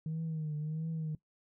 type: tone with vibrato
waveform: sine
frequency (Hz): 156.4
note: D#3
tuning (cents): +9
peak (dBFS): -32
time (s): 0.06-1.15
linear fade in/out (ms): 2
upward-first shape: triangle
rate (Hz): 1.5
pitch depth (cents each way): 79
effects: noise-tail reverb RT60 0.1 s tail -20 dB re dry + tanh soft clip ceiling -31 dBFS